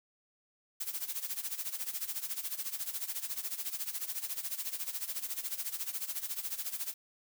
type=noise with tremolo; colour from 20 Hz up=blue; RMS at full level=-35 dBFS; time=0.8-6.94 s; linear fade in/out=10 ms; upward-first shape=sine; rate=14 Hz; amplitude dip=80%; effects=none